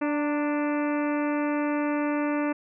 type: harmonic tone with a mistuned harmonic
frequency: 293.7 Hz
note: D4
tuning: in tune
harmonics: 1 / 2 / 3 / 4 / 5 / 6 / 7 / 8 / 9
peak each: -25 / -31 / -35 / -37 / -39 / -41 / -42 / -43 / -44 dBFS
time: 0.01-2.53 s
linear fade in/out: 10 ms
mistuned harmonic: 3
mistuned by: +37 cents
effects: none